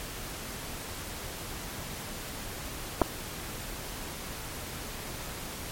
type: clicks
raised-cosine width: 1 ms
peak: -8 dBFS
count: 2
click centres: 3.016 / 3.019 s
effects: pink hiss -39 dBFS RMS until 5.71 s + MP3 64 kbps